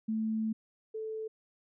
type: tone pair in turn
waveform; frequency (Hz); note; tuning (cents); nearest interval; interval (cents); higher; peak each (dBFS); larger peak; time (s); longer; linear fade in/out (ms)
sine; 220 / 438.5; A3 / A4; 0 / -6; octave; 1194; second; -29 / -35; first; 0.08-0.53 / 0.94-1.28; first; 10
effects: none